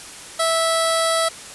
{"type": "tone with notch filter", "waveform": "10% pulse", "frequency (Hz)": 656, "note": "E5", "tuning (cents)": -9, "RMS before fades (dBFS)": -19, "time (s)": [0.39, 1.29], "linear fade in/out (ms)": 10, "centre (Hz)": 2500, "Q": 0.97, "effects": ["white hiss -37 dBFS RMS until 1.54 s", "resampled to 24000 Hz"]}